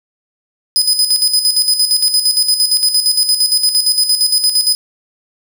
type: tone with tremolo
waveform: sawtooth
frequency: 5010 Hz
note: D#8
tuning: 11 cents sharp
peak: -6 dBFS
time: 0.76-4.75 s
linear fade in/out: 0 ms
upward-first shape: square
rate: 8.7 Hz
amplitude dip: 60%
effects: none